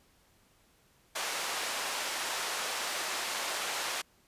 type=band-pass noise; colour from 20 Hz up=pink; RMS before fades=-35 dBFS; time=1.15-4.02 s; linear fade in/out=10 ms; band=720 to 9400 Hz; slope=12 dB/octave; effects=pink hiss -66 dBFS RMS until 4.27 s + resampled to 32000 Hz